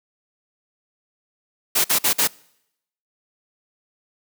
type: noise bursts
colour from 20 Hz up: white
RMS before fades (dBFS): -18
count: 4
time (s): 1.75-2.276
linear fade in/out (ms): 10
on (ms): 94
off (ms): 50
effects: noise-tail reverb RT60 0.8 s tail -25 dB re dry + high-pass 150 Hz 12 dB/octave